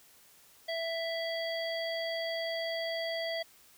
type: harmonic tone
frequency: 661 Hz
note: E5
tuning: 5 cents sharp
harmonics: 1 / 3 / 5 / 7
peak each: -34 / -39 / -41 / -42 dBFS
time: 0.68-3.43 s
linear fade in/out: 10 ms
effects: white hiss -60 dBFS RMS until 3.77 s